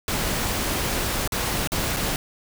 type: noise with dropouts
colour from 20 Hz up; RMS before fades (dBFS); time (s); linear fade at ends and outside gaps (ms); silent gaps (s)
pink; -25; 0.08-2.16; 1; 1.276-1.321 / 1.674-1.719 / 1.964-1.968
effects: none